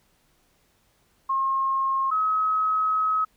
sine tone pair in turn, 1074 / 1277.2 Hz, C6 / D#6, +45 / +45 cents, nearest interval minor third, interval 300 cents, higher second, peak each -21 / -20 dBFS, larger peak second, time 1.29-2.11 / 2.11-3.25 s, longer second, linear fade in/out 10 ms, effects pink hiss -65 dBFS RMS until 3.36 s

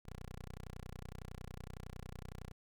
10% pulse tone, 30.87 Hz, B0, in tune, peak -38 dBFS, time 0.05-2.52 s, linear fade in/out 10 ms, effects none

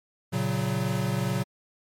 square chord, F# major, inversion first, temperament equal with one note detuned, 116.54 / 138.59 / 185.75 Hz, A#2 / C#3 / F#3, 0 / 0 / +7 cents, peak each -30 dBFS, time 0.32-1.44 s, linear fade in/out 20 ms, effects MP3 64 kbps

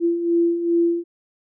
sine beating tone pair, 338.1 / 340.6 Hz, E4 / F4, +44 / -43 cents, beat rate 2.5 Hz, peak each -24 / -17 dBFS, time 0-1.04 s, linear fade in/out 50 ms, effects none

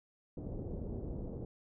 pink low-pass noise, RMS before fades -41 dBFS, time 0.37-1.45 s, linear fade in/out 5 ms, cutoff 510 Hz, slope 24 dB/octave, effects none

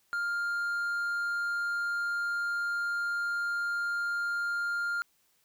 triangle tone, 1402 Hz, F6, 6 cents sharp, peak -27 dBFS, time 0.13-5.02 s, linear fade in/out 0 ms, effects white hiss -70 dBFS RMS until 5.44 s

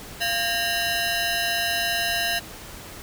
15% pulse ring-modulated tone, 1153 Hz, D6, 32 cents flat, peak -13 dBFS, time 0.2-2.4 s, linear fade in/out 20 ms, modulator 463 Hz, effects pink hiss -40 dBFS RMS until 3.02 s

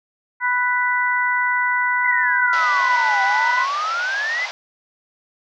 harmonic tone, 494.6 Hz, B4, 3 cents sharp, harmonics 2 / 3 / 4, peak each -21 / -21 / -21 dBFS, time 0.4-3.67 s, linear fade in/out 50 ms
sine exponential two-way sweep, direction down then up, 2072 to 770 to 2072 Hz, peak -20 dBFS, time 2.04-4.46 s, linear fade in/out 10 ms, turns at 3.23 s
pink band-pass noise, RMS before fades -31 dBFS, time 2.53-4.51 s, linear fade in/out 0 ms, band 590 to 5800 Hz, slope 48 dB/octave
effects none

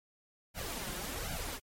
pink noise with flanger, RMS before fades -39 dBFS, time 0.54-1.6 s, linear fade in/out 50 ms, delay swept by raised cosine 1.3 to 5.7 ms, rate 1.3 Hz, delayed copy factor +0.8, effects MP3 64 kbps

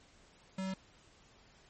square tone, 190 Hz, F#3, 46 cents sharp, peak -36 dBFS, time 0.58-0.74 s, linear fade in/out 5 ms, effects pink hiss -63 dBFS RMS until 1.69 s + MP3 32 kbps

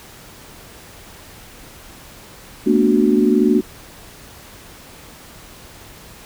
sine chord, B minor seventh, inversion third, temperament equal with one note detuned, 220 / 241 / 293.7 / 370 Hz, A3 / B3 / D4 / F#4, 0 / -42 / 0 / 0 cents, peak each -17 dBFS, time 2.66-3.61 s, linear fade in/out 10 ms, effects pink hiss -41 dBFS RMS until 6.25 s

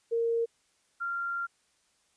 sine tone pair in turn, 462.4 / 1385.6 Hz, A#4 / F6, -14 / -14 cents, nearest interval octave + perfect fifth, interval 1900 cents, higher second, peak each -25 / -30 dBFS, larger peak first, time 0.11-0.46 / 1-1.47 s, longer second, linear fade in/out 20 ms, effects white hiss -70 dBFS RMS until 2.16 s + resampled to 22050 Hz

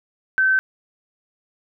sine tone, 1539 Hz, G6, 32 cents flat, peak -14 dBFS, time 0.38-0.59 s, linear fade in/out 0 ms, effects none

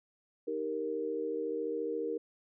sine chord, Eb major, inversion none, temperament equal, 311.1 / 392 / 466.2 Hz, Eb4 / G4 / Bb4, 0 / 0 / 0 cents, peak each -39 / -39 / -34 dBFS, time 0.47-2.18 s, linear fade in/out 10 ms, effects none

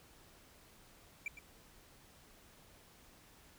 triangle tone with echo, 2349 Hz, D7, in tune, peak -35 dBFS, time 1.26-1.28 s, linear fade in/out 2 ms, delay 110 ms, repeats 1, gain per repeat -12 dB, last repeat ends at 1.39 s, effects pink hiss -62 dBFS RMS until 3.58 s

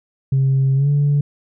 sine tone with pitch glide, 134.6 to 144.26 Hz, C3 to D3, +49 to -31 cents, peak -11 dBFS, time 0.32-1.21 s, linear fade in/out 5 ms, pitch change +120 cents, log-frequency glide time 0.75-0.89 s, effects tanh soft clip ceiling -10 dBFS

